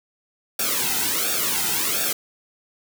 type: noise with flanger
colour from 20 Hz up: white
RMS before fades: -23 dBFS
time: 0.59-2.13 s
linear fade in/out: 5 ms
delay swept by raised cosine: 0.98 to 1.79 ms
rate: 1.4 Hz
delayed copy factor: -0.85
effects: none